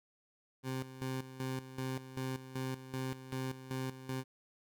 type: tone with tremolo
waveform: 20% pulse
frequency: 130.81 Hz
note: C3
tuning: in tune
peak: -31 dBFS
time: 0.63-4.24 s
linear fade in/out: 50 ms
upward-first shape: square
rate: 2.6 Hz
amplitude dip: 75%
effects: none